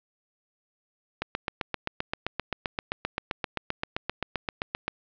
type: click train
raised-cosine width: 0.3 ms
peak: -11 dBFS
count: 29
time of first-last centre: 1.22-4.88 s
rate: 7.65 Hz
effects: low-pass 4000 Hz 12 dB/octave